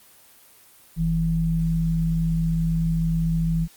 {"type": "tone pair together", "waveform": "sine", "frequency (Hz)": [43.36, 163.7], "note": ["F1", "E3"], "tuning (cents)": [-12, -12], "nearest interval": "octave + major seventh", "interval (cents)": 2300, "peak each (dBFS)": [-26, -20], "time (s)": [0.96, 3.68], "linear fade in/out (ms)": 50, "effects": ["white hiss -52 dBFS RMS until 3.76 s", "Opus 24 kbps"]}